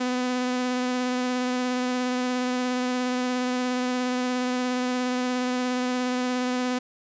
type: tone with vibrato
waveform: sawtooth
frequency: 250.7 Hz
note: B3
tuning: 26 cents sharp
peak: -20 dBFS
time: 0-6.79 s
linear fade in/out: 10 ms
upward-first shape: sine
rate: 17 Hz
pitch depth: 13 cents each way
effects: resampled to 16000 Hz + 10-bit